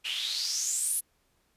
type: noise with band-pass filter sweep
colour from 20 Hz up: white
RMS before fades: -31 dBFS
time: 0.04-1.01 s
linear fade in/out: 20 ms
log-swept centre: 2700 to 11000 Hz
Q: 6.3
effects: pink hiss -71 dBFS RMS until 1.56 s + resampled to 32000 Hz